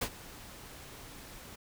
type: noise with ADSR envelope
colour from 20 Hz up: pink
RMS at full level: -31 dBFS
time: 0.01-1.56 s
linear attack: 8 ms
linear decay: 69 ms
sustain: -18 dB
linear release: 11 ms
effects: none